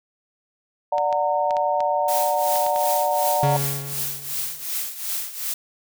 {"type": "chord", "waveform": "sine", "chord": "D augmented", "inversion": "none", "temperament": "just", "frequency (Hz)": [587.3, 734.2, 917.7], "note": ["D5", "F#5", "A#5"], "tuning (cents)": [0, -14, -27], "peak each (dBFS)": -23, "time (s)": [0.92, 3.57], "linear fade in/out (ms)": 5}
{"type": "clicks", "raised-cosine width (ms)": 0.2, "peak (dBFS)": -17, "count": 8, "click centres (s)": [0.982, 1.127, 1.508, 1.568, 1.805, 2.558, 2.665, 2.761]}
{"type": "noise with tremolo", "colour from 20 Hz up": "blue", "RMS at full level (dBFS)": -25, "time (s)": [2.08, 5.54], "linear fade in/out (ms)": 5, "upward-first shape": "triangle", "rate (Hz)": 2.7, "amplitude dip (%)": 80}
{"type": "tone with exponential decay", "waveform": "45% pulse", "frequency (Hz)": 139.9, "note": "C#3", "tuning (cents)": 16, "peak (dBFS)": -18, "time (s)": [3.43, 4.63], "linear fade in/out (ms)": 2, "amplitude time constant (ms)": 260}
{"effects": []}